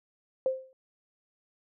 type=tone with exponential decay; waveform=sine; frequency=523.3 Hz; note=C5; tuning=in tune; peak=-21 dBFS; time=0.46-0.73 s; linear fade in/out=1 ms; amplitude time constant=58 ms; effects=none